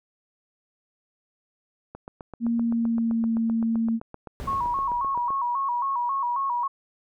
click train, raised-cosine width 1 ms, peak -24 dBFS, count 27, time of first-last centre 1.95-5.305 s, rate 7.75 Hz
sine tone with pitch glide, 233.1 to 227.3 Hz, A#3 to A#3, 0 to -43 cents, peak -21 dBFS, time 2.4-4 s, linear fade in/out 50 ms, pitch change -43 cents, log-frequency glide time 2.58-3.3 s
brown noise with exponential decay, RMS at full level -30 dBFS, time 4.4-5.51 s, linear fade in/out 0 ms, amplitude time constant 240 ms
sine tone with vibrato, 1027 Hz, C6, 33 cents flat, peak -23 dBFS, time 4.47-6.68 s, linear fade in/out 10 ms, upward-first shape square, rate 3.7 Hz, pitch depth 110 cents each way
effects none

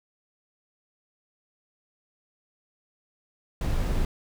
brown noise, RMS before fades -25 dBFS, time 3.61-4.05 s, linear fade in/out 2 ms, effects none

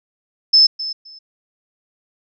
sine tone with echo, 5250 Hz, E8, 8 cents flat, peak -7 dBFS, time 0.53-0.67 s, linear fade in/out 10 ms, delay 260 ms, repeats 2, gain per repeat -15 dB, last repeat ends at 1.19 s, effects none

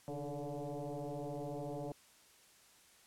sine tone with frequency modulation, 138.1 Hz, C#3, 6 cents flat, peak -39 dBFS, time 0.08-1.92 s, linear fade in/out 0 ms, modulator 145 Hz, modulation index 4.2, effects white hiss -64 dBFS RMS until 3.06 s + low-pass 11000 Hz 12 dB/octave

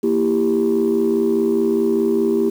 sine chord, E diminished, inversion second, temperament equal with one note detuned, 233.1 / 329.6 / 394.5 Hz, Bb3 / E4 / G4, 0 / 0 / +11 cents, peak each -19 / -19 / -16 dBFS, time 0.03-2.5 s, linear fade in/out 10 ms, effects tanh soft clip ceiling -9 dBFS + 7-bit

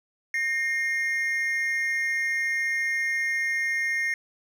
triangle tone pair together, 1840.4 / 2126 Hz, A#6 / C7, -23 / +27 cents, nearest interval major second, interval 250 cents, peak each -25 dBFS, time 0.34-4.14 s, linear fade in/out 2 ms, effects none

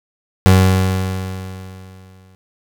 30% pulse tone with exponential decay, 93.9 Hz, F#2, 26 cents sharp, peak -3 dBFS, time 0.46-2.35 s, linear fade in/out 0 ms, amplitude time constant 410 ms, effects none

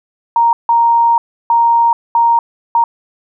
sine tone bursts at uneven times, 932.3 Hz, A#5, in tune, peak -7 dBFS, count 5, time 0.36-0.53 / 0.69-1.18 / 1.5-1.93 / 2.15-2.39 / 2.75-2.84 s, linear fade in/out 2 ms, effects none

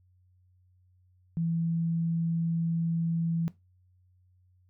sine tone, 166.2 Hz, E3, 15 cents sharp, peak -26 dBFS, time 1.37-3.48 s, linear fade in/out 0 ms, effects noise-tail reverb RT60 0.2 s tail -17 dB re dry + added 91 Hz sine -61 dBFS peak until 4.69 s

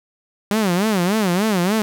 sawtooth tone with vibrato, 196 Hz, G3, in tune, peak -12 dBFS, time 0.51-1.82 s, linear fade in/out 0 ms, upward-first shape sine, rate 3.4 Hz, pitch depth 220 cents each way, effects none

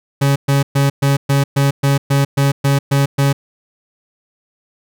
40% pulse tone bursts, 139.4 Hz, C#3, 10 cents sharp, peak -10 dBFS, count 12, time 0.21-3.33 s, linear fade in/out 10 ms, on 150 ms, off 120 ms, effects none

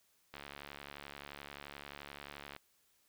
click train, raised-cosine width 0.3 ms, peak -30 dBFS, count 160, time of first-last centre 0.34-2.564 s, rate 71.5 Hz, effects white hiss -73 dBFS RMS until 3.08 s

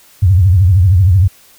sine tone with vibrato, 92.5 Hz, F#2, in tune, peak -5 dBFS, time 0.22-1.28 s, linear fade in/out 10 ms, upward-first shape triangle, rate 13 Hz, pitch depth 220 cents each way, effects white hiss -45 dBFS RMS until 1.58 s

